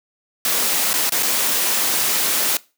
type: noise with dropouts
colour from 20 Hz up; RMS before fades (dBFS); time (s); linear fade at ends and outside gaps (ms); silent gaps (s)
white; -19; 0.45-2.57; 1; 0.932-0.939 / 1.095-1.121 / 1.226-1.23
effects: noise-tail reverb RT60 0.3 s tail -21 dB re dry + high-pass 200 Hz 12 dB/octave